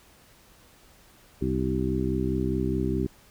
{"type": "harmonic tone with a mistuned harmonic", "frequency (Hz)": 64.8, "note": "C2", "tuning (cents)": -16, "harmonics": [1, 2, 3, 4, 5, 6], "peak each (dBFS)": [-31, -31, -31, -31, -31, -31], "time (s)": [1.41, 3.07], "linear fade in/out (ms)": 10, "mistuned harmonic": 6, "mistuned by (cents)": -22, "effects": ["pink hiss -56 dBFS RMS until 3.3 s"]}